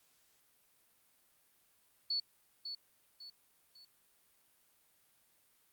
sine tone with echo, 4435 Hz, C#8, in tune, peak -32 dBFS, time 2.1-2.2 s, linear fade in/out 5 ms, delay 550 ms, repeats 3, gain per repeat -8 dB, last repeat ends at 3.85 s, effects white hiss -71 dBFS RMS until 5.72 s + Opus 48 kbps

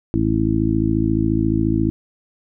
harmonic tone, 54.3 Hz, A1, 22 cents flat, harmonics 1 / 2 / 3 / 4 / 5 / 6, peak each -25 / -22 / -26 / -24 / -22 / -20 dBFS, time 0.14-1.9 s, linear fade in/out 0 ms, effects none

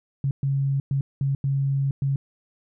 sine tone bursts at uneven times, 137.6 Hz, C#3, 12 cents flat, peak -20 dBFS, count 6, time 0.24-0.31 / 0.43-0.8 / 0.91-1.01 / 1.21-1.35 / 1.44-1.91 / 2.02-2.16 s, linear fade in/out 2 ms, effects none

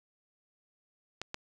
clicks, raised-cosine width 0.2 ms, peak -19 dBFS, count 2, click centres 1.216 / 1.344 s, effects none

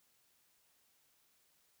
silence, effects white hiss -73 dBFS RMS until 1.8 s

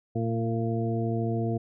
harmonic tone with a mistuned harmonic, 114.2 Hz, A#2, 35 cents flat, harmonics 1 / 2 / 3 / 4 / 6, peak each -28 / -31 / -33 / -34 / -36 dBFS, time 0.15-1.58 s, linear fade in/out 10 ms, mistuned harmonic 1, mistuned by +30 cents, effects none

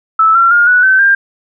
sine tone with pitch steps, 1311 / 1363.5 / 1418.1 / 1475 / 1534 / 1595.5 Hz, E6 / F6 / F6 / F#6 / G6 / G6, -10 / -42 / +26 / -6 / -38 / +30 cents, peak -5 dBFS, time 0.19-1.15 s, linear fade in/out 5 ms, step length 160 ms, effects none

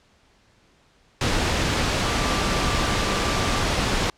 sine tone in noise, 1174.7 Hz, D6, in tune, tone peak -31 dBFS, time 2.06-3.63 s, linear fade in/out 2 ms, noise pink, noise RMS -22 dBFS, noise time 1.21-4.1 s, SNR -12 dB, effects pink hiss -59 dBFS RMS until 4.17 s + low-pass 6000 Hz 12 dB/octave

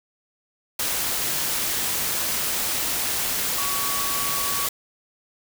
sine tone in noise, 1129 Hz, C#6, 31 cents sharp, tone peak -30 dBFS, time 3.58-4.67 s, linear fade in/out 5 ms, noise white, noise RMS -25 dBFS, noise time 0.79-4.69 s, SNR -8 dB, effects none

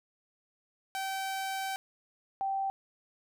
sawtooth / sine tone pair in turn, 772 / 779.2 Hz, G5 / G5, -27 / -11 cents, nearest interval unison, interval 16 cents, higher second, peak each -29 / -29 dBFS, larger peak neither, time 0.95-1.76 / 2.41-2.7 s, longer first, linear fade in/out 0 ms, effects none

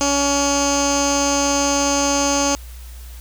15% pulse tone with low-pass filter, 281.6 Hz, C#4, 27 cents sharp, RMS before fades -18 dBFS, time 0.01-2.55 s, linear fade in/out 0 ms, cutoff 6300 Hz, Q 7.4, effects added 60 Hz sine -33 dBFS peak until 3.2 s + white hiss -45 dBFS RMS until 3.2 s

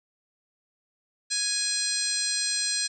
harmonic tone, 830.6 Hz, G#5, in tune, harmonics 2 / 3 / 4 / 5 / 6 / 7 / 8 / 9 / 10, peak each -37 / -38 / -40 / -29 / -34 / -34 / -41 / -34 / -32 dBFS, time 1.3-2.88 s, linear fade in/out 20 ms, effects none

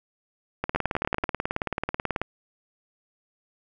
two click trains, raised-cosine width 0.5 ms, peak -11 / -10 dBFS, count 30 / 6, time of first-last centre 0.64-2.216 / 0.76-1.241 s, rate 18.4 / 10.4 Hz, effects none

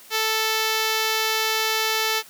5% pulse tone, 440 Hz, A4, in tune, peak -9 dBFS, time 0.1-2.23 s, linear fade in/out 50 ms, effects white hiss -47 dBFS RMS until 2.29 s + high-pass 200 Hz 12 dB/octave

